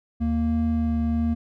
triangle tone pair together, 77.69 / 231.8 Hz, D#2 / A#3, -2 / -10 cents, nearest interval octave + perfect fifth, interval 1892 cents, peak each -23 / -20 dBFS, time 0.2-1.35 s, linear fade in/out 20 ms, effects none

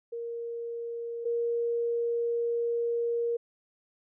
sine tone pair in turn, 467.5 / 469.5 Hz, A#4 / A#4, +5 / +12 cents, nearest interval unison, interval 7 cents, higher second, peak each -33 / -26 dBFS, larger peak second, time 0.12-1.25 / 1.25-3.37 s, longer second, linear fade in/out 10 ms, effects none

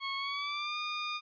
15% pulse tone with pitch glide, 1097 to 1217.2 Hz, C#6 to D#6, -18 to -38 cents, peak -27 dBFS, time 0-1.21 s, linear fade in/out 50 ms, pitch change +180 cents, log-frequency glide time 0.17-0.78 s, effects resampled to 11025 Hz

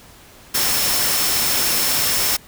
sine tone in noise, 5350 Hz, E8, 25 cents sharp, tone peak -25 dBFS, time 0.54-2.37 s, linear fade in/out 10 ms, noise white, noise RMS -19 dBFS, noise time 0.54-2.37 s, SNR -9 dB, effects pink hiss -45 dBFS RMS until 2.47 s

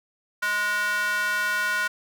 square tone with high-pass filter, 207.7 Hz, G#3, in tune, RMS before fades -25 dBFS, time 0.42-1.88 s, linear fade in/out 10 ms, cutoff 1400 Hz, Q 4.7, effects none

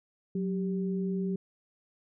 sine tone pair together, 185 / 392 Hz, F#3 / G4, 0 / 0 cents, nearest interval octave + minor second, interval 1300 cents, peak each -29 / -35 dBFS, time 0.35-1.36 s, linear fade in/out 5 ms, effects none

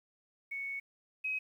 sine tone pair in turn, 2217 / 2537 Hz, C#7 / D#7, 0 / +33 cents, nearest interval major second, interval 233 cents, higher second, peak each -36 / -32 dBFS, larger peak second, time 0.51-0.8 / 1.24-1.39 s, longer first, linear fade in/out 10 ms, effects 11-bit

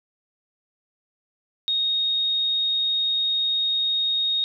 sine tone, 3729 Hz, A#7, in tune, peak -20 dBFS, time 1.68-4.44 s, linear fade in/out 0 ms, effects none

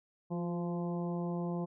harmonic tone with a mistuned harmonic, 172.8 Hz, F3, 18 cents flat, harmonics 1 / 2 / 3 / 4 / 5 / 6, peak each -34 / -40 / -44 / -46 / -48 / -50 dBFS, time 0.3-1.66 s, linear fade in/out 20 ms, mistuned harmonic 2, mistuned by +28 cents, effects none

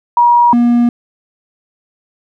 sine / triangle tone pair in turn, 956 / 239 Hz, A#5 / A#3, +43 / +43 cents, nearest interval 2 octaves, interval 2400 cents, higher first, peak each -5 dBFS, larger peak neither, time 0.17-0.53 / 0.53-0.89 s, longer neither, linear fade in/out 2 ms, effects none

